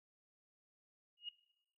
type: tone with exponential growth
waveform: sine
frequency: 2870 Hz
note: F7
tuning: 47 cents sharp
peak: -38 dBFS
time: 1.17-1.29 s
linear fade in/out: 5 ms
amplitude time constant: 24 ms
effects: noise-tail reverb RT60 0.8 s tail -18 dB re dry